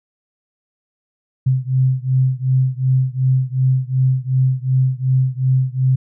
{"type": "beating tone pair", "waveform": "sine", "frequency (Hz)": [129.1, 131.8], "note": ["C3", "C3"], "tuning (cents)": [-23, 13], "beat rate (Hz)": 2.7, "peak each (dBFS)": [-16, -17], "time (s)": [1.46, 5.96], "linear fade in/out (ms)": 10, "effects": []}